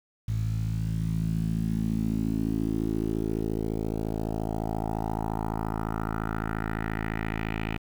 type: tone with low-pass filter sweep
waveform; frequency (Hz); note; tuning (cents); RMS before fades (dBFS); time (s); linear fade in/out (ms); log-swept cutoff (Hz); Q
10% pulse; 54.4; A1; -19; -29; 0.28-7.78; 5; 110 to 2600; 3
effects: 8-bit